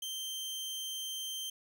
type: tone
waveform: sawtooth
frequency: 3136 Hz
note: G7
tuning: in tune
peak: -34 dBFS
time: 0.02-1.5 s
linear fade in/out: 5 ms
effects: none